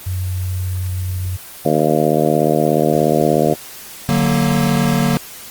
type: tone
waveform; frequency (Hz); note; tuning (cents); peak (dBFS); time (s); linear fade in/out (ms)
sine; 91.9; F#2; -11; -18; 0.06-1.37; 10
type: harmonic tone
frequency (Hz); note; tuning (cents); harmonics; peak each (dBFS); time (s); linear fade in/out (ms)
76.8; D#2; -22; 2 / 3 / 4 / 5 / 6 / 7 / 8 / 9; -20 / -20 / -20 / -20 / -20 / -20 / -20 / -20; 1.65-3.54; 5
type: chord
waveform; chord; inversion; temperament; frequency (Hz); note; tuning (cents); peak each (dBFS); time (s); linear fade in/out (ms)
square; D augmented; none; equal; 146.83 / 185 / 233.1; D3 / F#3 / A#3; 0 / 0 / 0; -18 / -19 / -18; 4.09-5.17; 0
effects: white hiss -35 dBFS RMS until 5.5 s + Opus 24 kbps